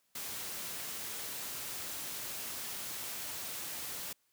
white noise, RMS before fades -41 dBFS, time 0.15-4.13 s, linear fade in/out 5 ms, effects white hiss -75 dBFS RMS until 4.32 s + high-pass 60 Hz 12 dB/octave

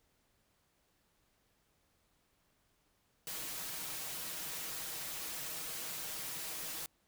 white noise with comb filter, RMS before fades -42 dBFS, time 3.27-6.86 s, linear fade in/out 0 ms, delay 6.3 ms, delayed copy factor +0.6, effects pink hiss -75 dBFS RMS until 7.07 s

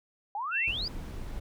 sine exponential sweep, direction up, 784 to 5020 Hz, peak -31 dBFS, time 0.35-0.88 s, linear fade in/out 2 ms
sine tone, 2695 Hz, E7, 38 cents sharp, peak -27 dBFS, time 0.51-0.73 s, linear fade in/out 50 ms
brown noise, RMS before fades -38 dBFS, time 0.67-1.4 s, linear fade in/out 10 ms
effects none

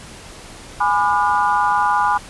sine chord, G# diminished seventh, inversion none, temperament just, 830.6 / 996.7 / 1196.1 / 1435.3 Hz, G#5 / B5 / D6 / F6, 0 / +16 / +31 / +47 cents, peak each -18 / -18 / -21 / -23 dBFS, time 0.8-2.18 s, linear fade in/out 10 ms, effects pink hiss -38 dBFS RMS until 2.29 s + resampled to 24000 Hz

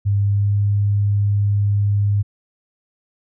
sine tone with pitch glide, 100.7 to 101.87 Hz, G2 to G#2, +47 to -33 cents, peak -14 dBFS, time 0.05-2.23 s, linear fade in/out 20 ms, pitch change +20 cents, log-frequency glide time 0.22-0.57 s, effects none

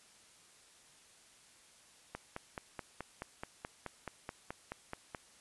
click train, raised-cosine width 0.5 ms, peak -25 dBFS, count 15, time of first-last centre 2.15-5.148 s, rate 4.67 Hz, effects white hiss -62 dBFS RMS until 5.4 s + resampled to 24000 Hz

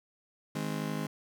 35% pulse chord, Ab major, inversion second, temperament just, 155.74 / 207.7 / 259.6 Hz, Eb3 / Ab3 / C4, +2 / 0 / -13 cents, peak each -34 / -35 / -37 dBFS, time 0.55-1.07 s, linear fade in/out 5 ms, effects none

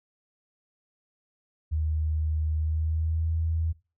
sine tone with pitch glide, 77.78 to 81.18 Hz, D#2 to E2, 0 to -26 cents, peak -24 dBFS, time 1.71-3.73 s, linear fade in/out 20 ms, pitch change +74 cents, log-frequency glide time 2.56-3.3 s, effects noise-tail reverb RT60 0.3 s tail -20 dB re dry

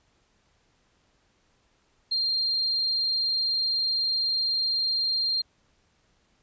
sine tone, 4192 Hz, C8, 2 cents sharp, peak -23 dBFS, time 2.11-5.42 s, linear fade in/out 10 ms, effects pink hiss -67 dBFS RMS until 6.42 s + resampled to 16000 Hz

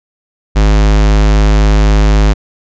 square tone, 51.91 Hz, G#1, in tune, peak -6 dBFS, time 0.55-2.34 s, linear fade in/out 20 ms, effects resampled to 16000 Hz

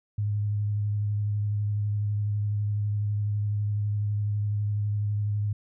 sine tone with vibrato, 103.83 Hz, G#2, in tune, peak -24 dBFS, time 0.18-5.53 s, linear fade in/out 5 ms, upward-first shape sine, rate 12 Hz, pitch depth 18 cents each way, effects none

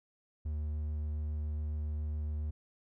triangle tone, 75.6 Hz, D#2, 49 cents flat, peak -31 dBFS, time 0.45-2.51 s, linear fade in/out 10 ms, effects none

